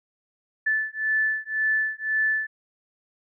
sine beating tone pair, 1747 / 1748.9 Hz, A6 / A6, -13 / -11 cents, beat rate 1.9 Hz, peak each -25 dBFS, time 0.66-2.47 s, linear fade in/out 10 ms, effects none

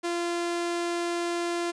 sawtooth tone, 344.5 Hz, F4, 24 cents flat, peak -23 dBFS, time 0.03-1.72 s, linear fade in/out 20 ms, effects resampled to 22050 Hz + 10-bit

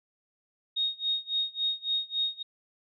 sine tone with tremolo, 3729 Hz, A#7, in tune, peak -24 dBFS, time 0.76-2.43 s, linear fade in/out 10 ms, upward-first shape sine, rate 3.6 Hz, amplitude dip 95%, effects none

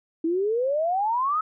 sine exponential sweep, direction up, 317.4 to 1306 Hz, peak -21 dBFS, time 0.24-1.41 s, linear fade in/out 5 ms, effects none

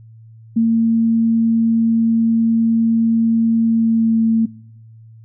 sine tone with pitch glide, 227.4 to 225 Hz, A#3 to A3, -43 to +39 cents, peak -11 dBFS, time 0.56-4.46 s, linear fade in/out 10 ms, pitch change -18 cents, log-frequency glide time 3.62-4.21 s, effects noise-tail reverb RT60 1.0 s tail -24 dB re dry + added 112 Hz sine -39 dBFS peak until 5.24 s

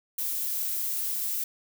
violet noise, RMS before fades -30 dBFS, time 0.18-1.44 s, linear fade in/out 5 ms, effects none

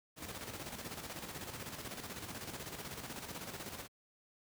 pink noise with tremolo, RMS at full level -43 dBFS, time 0.16-3.88 s, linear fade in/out 50 ms, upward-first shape square, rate 16 Hz, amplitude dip 50%, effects high-pass 80 Hz 12 dB/octave

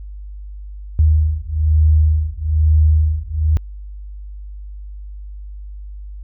sine beating tone pair, 77 / 78.1 Hz, D#2 / D#2, -17 / +7 cents, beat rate 1.1 Hz, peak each -14 dBFS, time 0.99-3.57 s, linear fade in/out 0 ms, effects added 50 Hz sine -29 dBFS peak until 6.23 s

